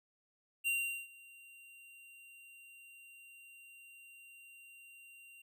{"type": "tone with ADSR envelope", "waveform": "square", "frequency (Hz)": 2766, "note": "F7", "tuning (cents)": -17, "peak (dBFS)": -31, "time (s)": [0.64, 5.42], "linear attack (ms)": 32, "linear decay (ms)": 400, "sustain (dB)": -24, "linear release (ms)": 6, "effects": []}